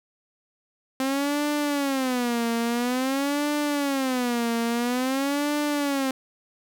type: tone with vibrato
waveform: sawtooth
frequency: 261.6 Hz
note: C4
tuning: in tune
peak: -19 dBFS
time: 1-6.11 s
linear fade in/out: 2 ms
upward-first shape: sine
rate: 0.49 Hz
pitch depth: 210 cents each way
effects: none